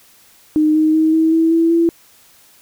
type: tone with pitch steps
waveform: sine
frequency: 307.3 / 311.8 / 316.3 / 320.9 / 325.6 / 330.3 / 335.1 Hz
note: D#4 / D#4 / D#4 / E4 / E4 / E4 / E4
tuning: -21 / +4 / +29 / -46 / -21 / +4 / +29 cents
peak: -10 dBFS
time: 0.56-1.89 s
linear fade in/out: 0 ms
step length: 190 ms
effects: white hiss -49 dBFS RMS until 2.61 s